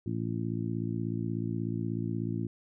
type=harmonic tone; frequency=56.5 Hz; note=A1; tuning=47 cents sharp; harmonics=2 / 3 / 4 / 5 / 6; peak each=-34 / -36 / -37 / -38 / -39 dBFS; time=0.06-2.47 s; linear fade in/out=5 ms; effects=none